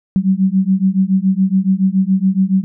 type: beating tone pair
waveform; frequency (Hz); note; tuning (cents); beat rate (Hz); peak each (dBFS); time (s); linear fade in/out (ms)
sine; 187 / 194.1; F#3 / G3; +19 / -17; 7.1; -14; 0.16-2.64; 0
effects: none